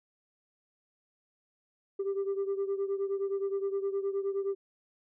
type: beating tone pair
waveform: sine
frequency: 392 / 401.6 Hz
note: G4 / G4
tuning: 0 / +42 cents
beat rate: 9.6 Hz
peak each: -29 / -33 dBFS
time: 1.99-4.55 s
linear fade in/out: 10 ms
effects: tanh soft clip ceiling -26 dBFS